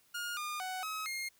sawtooth tone with pitch steps, 1424 / 1212 / 745 / 1277 / 2132 Hz, F6 / D#6 / F#5 / D#6 / C7, +33 / -46 / +12 / +45 / +32 cents, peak -33 dBFS, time 0.14-1.29 s, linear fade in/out 10 ms, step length 230 ms, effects white hiss -68 dBFS RMS until 1.39 s

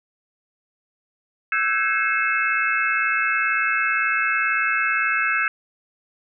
sine tone cluster, 1322 / 1535 / 1653 / 2159 / 2614 Hz, E6 / G6 / G#6 / C#7 / E7, +5 / -37 / -9 / -46 / -15 cents, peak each -25 dBFS, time 1.52-5.48 s, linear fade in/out 2 ms, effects none

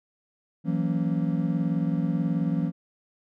triangle chord, F# dominant seventh, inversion third, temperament just, 166.5 / 185 / 231.2 / 277.5 Hz, E3 / F#3 / A#3 / C#4, +18 / 0 / -14 / +2 cents, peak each -24 / -27 / -29 / -29 dBFS, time 0.64-2.72 s, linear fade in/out 50 ms, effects none

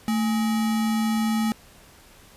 sine tone with sample-and-hold, 221.4 Hz, A3, 11 cents sharp, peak -20 dBFS, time 0.08-1.52 s, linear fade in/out 0 ms, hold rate 1050 Hz, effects pink hiss -51 dBFS RMS until 2.36 s + resampled to 32000 Hz

